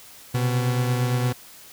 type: beating tone pair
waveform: 40% pulse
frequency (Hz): 123.47 / 132.17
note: B2 / C3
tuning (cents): 0 / +18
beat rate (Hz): 8.7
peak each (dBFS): -20 / -29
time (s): 0.34-1.33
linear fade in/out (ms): 10
effects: white hiss -46 dBFS RMS until 1.72 s